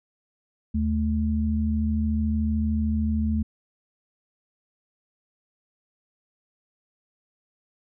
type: tone pair together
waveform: sine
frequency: 77 / 217.6 Hz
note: D#2 / A3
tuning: -17 / -19 cents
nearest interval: octave + tritone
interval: 1798 cents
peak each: -24 dBFS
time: 0.74-3.43 s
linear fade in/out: 10 ms
effects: none